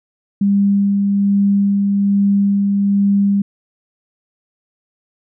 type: tone with tremolo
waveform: sine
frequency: 200 Hz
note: G3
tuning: 35 cents sharp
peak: -10 dBFS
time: 0.41-3.42 s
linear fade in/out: 5 ms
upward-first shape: sine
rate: 1.2 Hz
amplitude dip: 25%
effects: none